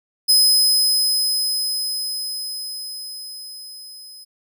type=tone with level ramp; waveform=sawtooth; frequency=5060 Hz; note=D#8; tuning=28 cents sharp; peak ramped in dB=-8 to -36 dBFS; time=0.28-4.25 s; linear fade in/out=20 ms; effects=none